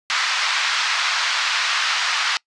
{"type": "band-pass noise", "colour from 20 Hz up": "pink", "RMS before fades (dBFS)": -21, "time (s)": [0.1, 2.37], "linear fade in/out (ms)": 0, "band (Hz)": [1100, 5400], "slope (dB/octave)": 24, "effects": ["noise-tail reverb RT60 0.1 s tail -24 dB re dry", "resampled to 22050 Hz"]}